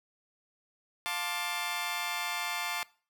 15% pulse chord, D minor seventh, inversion first, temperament just, 704.8 / 881 / 1057.2 / 1174.7 Hz, F5 / A5 / C6 / D6, +16 / +2 / +18 / 0 cents, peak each -33 / -31 / -33 / -32 dBFS, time 1.06-2.83 s, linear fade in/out 0 ms, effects noise-tail reverb RT60 0.4 s tail -21 dB re dry

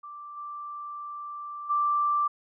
sine tone with level steps, 1174.7 Hz, D6, in tune, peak -39 / -35 / -22 dBFS, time 0.03-2.28 s, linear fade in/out 10 ms, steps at 0.36 / 1.69 s, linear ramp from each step 20 ms, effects none

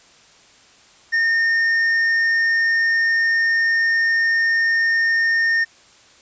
sine tone with tanh clipping, 1827 Hz, A#6, 35 cents flat, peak -16 dBFS, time 1.12-5.65 s, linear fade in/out 20 ms, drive 5 dB, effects white hiss -50 dBFS RMS until 6.21 s + resampled to 16000 Hz

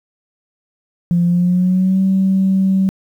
sine tone with pitch glide, 173.3 to 191.18 Hz, F3 to G3, -13 to -43 cents, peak -10 dBFS, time 1.11-2.89 s, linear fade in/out 0 ms, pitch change +170 cents, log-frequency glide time 1.25-2.01 s, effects tanh soft clip ceiling -6 dBFS + 8-bit

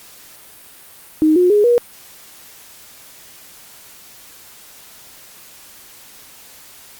sine tone with pitch steps, 311.1 / 359.4 / 415.3 / 479.8 Hz, D#4 / F4 / G#4 / A#4, 0 / +50 / 0 / +50 cents, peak -9 dBFS, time 1.22-1.78 s, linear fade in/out 0 ms, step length 140 ms, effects white hiss -42 dBFS RMS until 6.99 s + Opus 48 kbps

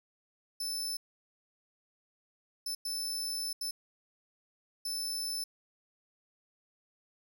sawtooth tone bursts at uneven times, 5274 Hz, E8, in tune, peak -31 dBFS, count 5, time 0.6-0.97 / 2.66-2.75 / 2.85-3.53 / 3.61-3.71 / 4.85-5.44 s, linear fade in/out 5 ms, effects none

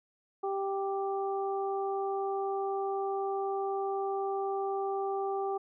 harmonic tone, 392 Hz, G4, in tune, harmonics 1 / 2 / 3, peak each -32 / -34 / -41 dBFS, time 0.43-5.58 s, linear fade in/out 10 ms, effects none

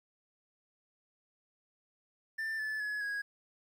triangle tone with pitch steps, 1781 / 1737.3 / 1694.7 / 1653.1 Hz, A6 / A6 / G#6 / G#6, +21 / -22 / +35 / -8 cents, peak -32 dBFS, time 2.38-3.22 s, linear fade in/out 10 ms, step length 210 ms, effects 11-bit

